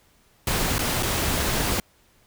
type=noise with dropouts; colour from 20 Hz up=pink; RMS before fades=-24 dBFS; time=0.47-1.8 s; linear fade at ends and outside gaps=2 ms; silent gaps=0.783-0.791 / 1.026-1.03 s; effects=pink hiss -60 dBFS RMS until 2.26 s